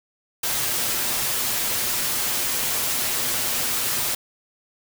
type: noise with comb filter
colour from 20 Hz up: white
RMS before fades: -24 dBFS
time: 0.43-4.15 s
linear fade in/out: 5 ms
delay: 8.2 ms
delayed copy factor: +0.5
effects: none